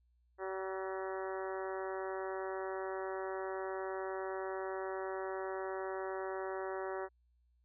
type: harmonic tone with a mistuned harmonic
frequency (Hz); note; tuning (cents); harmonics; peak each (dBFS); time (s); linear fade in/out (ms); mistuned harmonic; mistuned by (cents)
190.5; G3; -49; 2 / 3 / 4 / 5 / 6 / 7 / 8 / 9 / 10; -40 / -44 / -46 / -48 / -50 / -51 / -52 / -53 / -54; 0.38-7.09; 50; 8; -29
effects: added 60 Hz sine -69 dBFS peak until 7.64 s